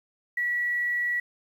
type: tone with quantisation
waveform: sine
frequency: 1937 Hz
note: B6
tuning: 34 cents flat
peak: -24 dBFS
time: 0.37-1.2 s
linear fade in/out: 5 ms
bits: 9
effects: none